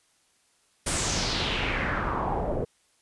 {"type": "noise with low-pass filter sweep", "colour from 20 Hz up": "pink", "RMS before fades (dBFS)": -28, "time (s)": [0.86, 2.65], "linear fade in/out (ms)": 10, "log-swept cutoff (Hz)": [9800, 480], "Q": 3, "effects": ["white hiss -66 dBFS RMS until 3.01 s", "resampled to 24000 Hz"]}